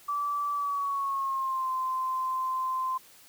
sine tone with pitch glide, 1158 to 1037.6 Hz, D6 to C6, -25 to -15 cents, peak -27 dBFS, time 0.08-2.98 s, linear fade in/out 10 ms, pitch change -190 cents, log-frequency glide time 0.53-1.71 s, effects white hiss -55 dBFS RMS until 3.28 s

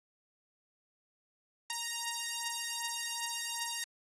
5% pulse beating tone pair, 932.3 / 934.9 Hz, A#5 / A#5, 0 / +5 cents, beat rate 2.6 Hz, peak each -26 dBFS, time 1.7-3.84 s, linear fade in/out 2 ms, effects low-pass 12000 Hz 12 dB/octave + AAC 32 kbps

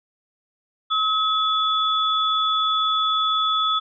sine tone pair together, 1282 / 3436 Hz, E6 / A7, -49 / -42 cents, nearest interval octave + perfect fourth, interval 1707 cents, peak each -20 / -22 dBFS, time 0.9-3.8 s, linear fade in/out 20 ms, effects none

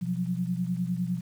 sine tone cluster, 126.7 / 176.2 / 186.1 Hz, B2 / F3 / F#3, +45 / +16 / +10 cents, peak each -35 / -28 / -33 dBFS, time 0.01-1.21 s, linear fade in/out 20 ms, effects 9-bit

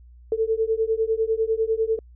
sine beating tone pair, 440 / 450 Hz, A4 / A4, 0 / +39 cents, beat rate 10 Hz, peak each -23 dBFS, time 0.32-1.99 s, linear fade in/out 2 ms, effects added 60 Hz sine -45 dBFS peak until 2.15 s

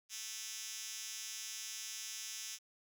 5% pulse tone with high-pass filter, 220 Hz, A3, in tune, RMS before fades -45 dBFS, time 0.09-2.59 s, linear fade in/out 50 ms, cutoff 4600 Hz, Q 2.5, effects none

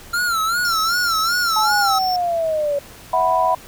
square tone with vibrato, 1369 Hz, F6, 35 cents flat, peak -18 dBFS, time 0.13-1.99 s, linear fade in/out 10 ms, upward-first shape sine, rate 2.6 Hz, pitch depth 110 cents each way
square tone, 5420 Hz, E8, 47 cents sharp, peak -24 dBFS, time 0.65-2.16 s, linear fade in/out 0 ms
sine linear sweep, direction down, 876 to 561 Hz, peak -17 dBFS, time 1.56-2.79 s, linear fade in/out 5 ms
sine chord, E suspended second, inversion none, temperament equal with one note detuned, 652.1 / 740 / 987.8 Hz, E5 / F#5 / B5, -19 / 0 / 0 cents, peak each -20 / -19 / -17 dBFS, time 3.13-3.55 s, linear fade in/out 5 ms
effects pink hiss -41 dBFS RMS until 3.67 s

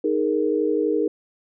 sine chord, D# suspended fourth, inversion none, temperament just, 311.1 / 414.8 / 466.7 Hz, D#4 / G#4 / A#4, 0 / -2 / +2 cents, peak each -23 dBFS, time 0.04-1.08 s, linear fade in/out 5 ms, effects none

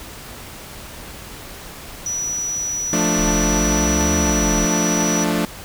sine tone, 5880 Hz, F#8, 12 cents flat, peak -21 dBFS, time 2.06-5.24 s, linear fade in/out 2 ms
sawtooth chord, D minor, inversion first, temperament equal with one note detuned, 174.61 / 220 / 294.7 Hz, F3 / A3 / D4, 0 / 0 / +6 cents, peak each -18 dBFS, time 2.93-5.45 s, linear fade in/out 0 ms
triangle exponential two-way sweep, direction up then down, 36.66 to 80.2 to 36.66 Hz, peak -20 dBFS, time 3.18-4.66 s, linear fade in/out 10 ms, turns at 4.16 s
effects pink hiss -36 dBFS RMS until 5.64 s

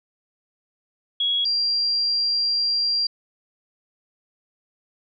sine tone pair in turn, 3329 / 4752 Hz, G#7 / D8, +3 / +20 cents, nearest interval tritone, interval 617 cents, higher second, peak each -19 dBFS, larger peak neither, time 1.2-1.45 / 1.45-3.07 s, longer second, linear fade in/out 5 ms, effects none

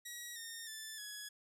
10% pulse tone with pitch steps, 1915 / 1833.8 / 1756.1 / 1681.6 Hz, A#6 / A#6 / A6 / G#6, +46 / -29 / -4 / +21 cents, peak -36 dBFS, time 0.05-1.29 s, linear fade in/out 10 ms, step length 310 ms, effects none

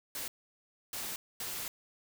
white noise bursts at uneven times, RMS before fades -39 dBFS, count 3, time 0.15-0.28 / 0.93-1.16 / 1.4-1.68 s, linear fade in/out 2 ms, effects none

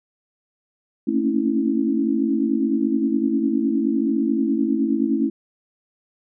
sine tone cluster, 222.6 / 232.7 / 273.7 / 283.3 / 327.6 Hz, A3 / A#3 / C#4 / C#4 / E4, +20 / -3 / -22 / +38 / -11 cents, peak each -23 / -31 / -22 / -27 / -23 dBFS, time 1.07-5.3 s, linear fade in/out 10 ms, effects none

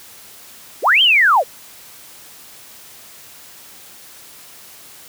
sine linear two-way sweep, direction up then down, 266.7 to 3224 to 429.1 Hz, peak -9 dBFS, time 0.82-1.44 s, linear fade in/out 50 ms, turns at 1.02 s, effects white hiss -41 dBFS RMS until 5.08 s + high-pass 60 Hz 12 dB/octave

